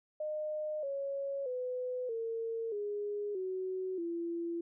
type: tone with pitch steps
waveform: sine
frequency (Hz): 611 / 553.9 / 502.1 / 455.1 / 412.5 / 373.9 / 339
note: D#5 / C#5 / B4 / A#4 / G#4 / F#4 / E4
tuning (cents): -32 / -1 / +29 / -42 / -12 / +18 / +49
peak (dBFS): -34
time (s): 0.2-4.61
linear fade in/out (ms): 5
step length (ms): 630
effects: none